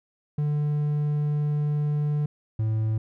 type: tone pair in turn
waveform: triangle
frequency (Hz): 148.1 / 109.78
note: D3 / A2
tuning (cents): +15 / -3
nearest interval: perfect fourth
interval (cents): 518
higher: first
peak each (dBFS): -20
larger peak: neither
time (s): 0.38-2.26 / 2.59-2.98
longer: first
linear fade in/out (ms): 5
effects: none